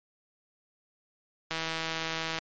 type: click train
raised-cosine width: 0.2 ms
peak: -14 dBFS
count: 143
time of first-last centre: 1.51-2.387 s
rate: 162 Hz
effects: low-pass 5000 Hz 12 dB/octave + MP3 48 kbps